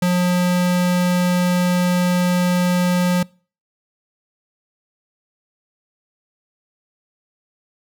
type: tone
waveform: square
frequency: 178.9 Hz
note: F3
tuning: 42 cents sharp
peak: -15 dBFS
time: 0.02-3.23 s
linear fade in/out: 5 ms
effects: noise-tail reverb RT60 0.4 s tail -25 dB re dry